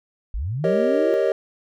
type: linear sweep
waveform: sine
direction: up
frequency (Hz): 41.2 to 358.1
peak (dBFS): -23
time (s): 0.34-1.14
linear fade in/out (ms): 0
type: chord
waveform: triangle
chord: Eb dominant seventh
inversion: first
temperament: equal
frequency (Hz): 392 / 466.2 / 554.4 / 622.3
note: G4 / Bb4 / Db5 / Eb5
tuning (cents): 0 / 0 / 0 / 0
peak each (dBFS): -21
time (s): 0.64-1.32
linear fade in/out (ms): 2
effects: none